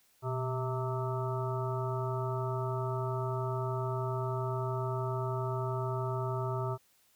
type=harmonic tone with a mistuned harmonic; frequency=130 Hz; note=C3; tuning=11 cents flat; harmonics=1 / 3 / 5 / 7 / 9 / 10; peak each=-33 / -38 / -40 / -41 / -43 / -43 dBFS; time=0.22-6.78 s; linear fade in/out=50 ms; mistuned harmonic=1; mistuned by=-95 cents; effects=white hiss -68 dBFS RMS until 7.15 s